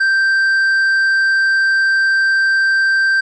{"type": "tone with tanh clipping", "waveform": "sine", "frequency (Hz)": 1568, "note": "G6", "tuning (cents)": 0, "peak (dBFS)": -12, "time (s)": [0, 3.21], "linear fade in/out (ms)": 10, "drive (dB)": 5, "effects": []}